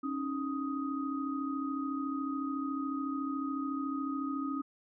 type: tone cluster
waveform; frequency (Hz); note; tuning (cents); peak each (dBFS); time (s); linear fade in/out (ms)
sine; 273.7 / 307.6 / 1250; C#4 / D#4 / D#6; -22 / -20 / +8; -34 / -39 / -39; 0.03-4.62; 10
effects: none